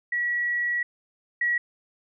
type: tone pair in turn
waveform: sine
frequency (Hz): 1928 / 1920.3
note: B6 / B6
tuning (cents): -42 / -49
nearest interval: unison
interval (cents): 7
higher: first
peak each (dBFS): -23 / -21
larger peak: second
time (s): 0.12-0.83 / 1.41-1.58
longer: first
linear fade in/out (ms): 5
effects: none